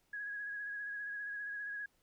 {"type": "tone with vibrato", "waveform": "sine", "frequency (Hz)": 1661.2, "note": "G#6", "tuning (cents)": 0, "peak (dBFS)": -39, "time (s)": [0.13, 1.86], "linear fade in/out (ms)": 5, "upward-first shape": "triangle", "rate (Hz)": 15, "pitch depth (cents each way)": 36, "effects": ["pink hiss -75 dBFS RMS until 2.02 s"]}